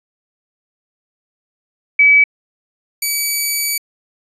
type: tone pair in turn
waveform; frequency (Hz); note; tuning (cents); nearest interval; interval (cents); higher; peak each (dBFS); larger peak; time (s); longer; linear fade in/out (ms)
sine / 5% pulse; 2287 / 2287; D7 / D7; -47 / -47; unison; 0; neither; -6; neither; 1.99-2.24 / 3.02-3.78; second; 5
effects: resampled to 32000 Hz